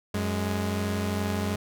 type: tone pair together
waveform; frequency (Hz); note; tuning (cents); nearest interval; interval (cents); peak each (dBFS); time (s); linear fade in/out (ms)
sawtooth; 92.5 / 207.8; F#2 / G#3; 0 / +1; octave + major second; 1401; -25; 0.14-1.56; 5
effects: none